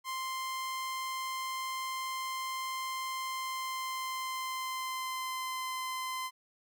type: tone with pitch glide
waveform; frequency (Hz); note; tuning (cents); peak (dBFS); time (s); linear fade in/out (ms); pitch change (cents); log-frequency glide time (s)
sawtooth; 1046.5 to 1032.7; C6 to C6; 0 to -23; -31; 0.04-6.31; 50; -23; 3.24-5.71
effects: none